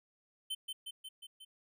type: tone with echo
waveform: square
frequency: 3080 Hz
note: G7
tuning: 31 cents flat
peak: -36 dBFS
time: 0.5-0.55 s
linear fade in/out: 10 ms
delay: 180 ms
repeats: 5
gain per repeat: -3 dB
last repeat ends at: 1.45 s
effects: none